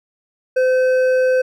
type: tone with hard clipping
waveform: sine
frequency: 513 Hz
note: C5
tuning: 34 cents flat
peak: -14 dBFS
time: 0.56-1.42 s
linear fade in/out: 10 ms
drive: 7 dB
effects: none